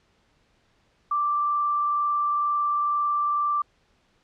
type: tone with frequency modulation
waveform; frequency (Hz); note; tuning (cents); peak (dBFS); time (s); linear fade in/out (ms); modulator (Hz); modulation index
sine; 1174.7; D6; 0; -21; 1.11-3.62; 5; 22.1; 0.33
effects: pink hiss -65 dBFS RMS until 4.23 s + low-pass 5000 Hz 12 dB/octave